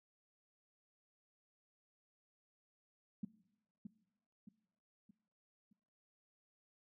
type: tone with echo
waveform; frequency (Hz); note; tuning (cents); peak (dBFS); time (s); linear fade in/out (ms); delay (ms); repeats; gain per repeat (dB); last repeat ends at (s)
sine; 207.7; G#3; 0; -37; 3.23-3.25; 5; 620; 4; -7; 5.73
effects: noise-tail reverb RT60 1.0 s tail -20 dB re dry